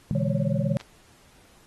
sine chord, E dominant seventh, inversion second, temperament just, 123.61 / 148.33 / 164.81 / 206 Hz, B2 / D3 / E3 / G#3, +2 / +18 / 0 / -14 cents, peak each -28 dBFS, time 0.11-0.77 s, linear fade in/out 0 ms
sine tone with tremolo, 554.4 Hz, C#5, in tune, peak -26 dBFS, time 0.15-0.77 s, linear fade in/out 0 ms, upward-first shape sine, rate 20 Hz, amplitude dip 95%
clicks, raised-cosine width 0.2 ms, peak -25 dBFS, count 2, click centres 0.801 / 0.81 s
effects pink hiss -57 dBFS RMS until 1.66 s + AAC 32 kbps

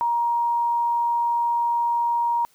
sine tone, 943 Hz, A#5, 20 cents sharp, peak -19 dBFS, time 0.01-2.45 s, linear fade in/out 0 ms, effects white hiss -60 dBFS RMS until 2.54 s

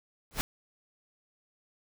pink noise with exponential growth, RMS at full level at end -24 dBFS, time 0.31-0.41 s, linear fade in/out 0 ms, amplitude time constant 21 ms, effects none

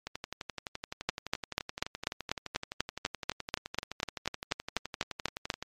two click trains, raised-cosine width 0.2 ms, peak -19 / -10 dBFS, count 66 / 19, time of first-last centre 0.07-5.626 / 1.09-5.502 s, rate 11.7 / 4.08 Hz, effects MP3 64 kbps

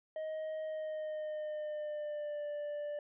triangle tone with pitch glide, 627 to 588.4 Hz, D#5 to D5, +13 to +3 cents, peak -35 dBFS, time 0.16-2.99 s, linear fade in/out 2 ms, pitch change -110 cents, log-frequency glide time 0.64-2.46 s, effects resampled to 8000 Hz

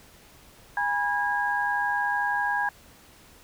sine tone cluster, 821 / 972 / 1637 Hz, G#5 / B5 / G#6, -20 / -28 / -25 cents, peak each -28 / -30 / -26 dBFS, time 0.77-2.69 s, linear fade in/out 2 ms, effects pink hiss -53 dBFS RMS until 3.43 s

